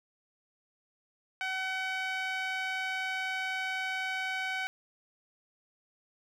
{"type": "tone with band-pass filter", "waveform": "sawtooth", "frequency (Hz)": 756, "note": "F#5", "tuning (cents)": 37, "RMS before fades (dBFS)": -34, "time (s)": [1.41, 4.67], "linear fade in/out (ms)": 0, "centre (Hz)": 2000, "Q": 1.8, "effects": []}